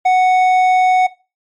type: tone with hard clipping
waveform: sine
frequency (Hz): 740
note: F#5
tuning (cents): 0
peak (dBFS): -10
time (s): 0.05-1.07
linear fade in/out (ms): 10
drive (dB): 6
effects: noise-tail reverb RT60 0.3 s tail -19 dB re dry + MP3 48 kbps